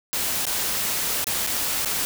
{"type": "noise with dropouts", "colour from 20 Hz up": "white", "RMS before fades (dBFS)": -25, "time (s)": [0.13, 2.05], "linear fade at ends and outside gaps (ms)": 0, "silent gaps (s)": [[0.454, 0.467], [1.243, 1.269], [1.465, 1.472], [1.849, 1.858]], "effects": []}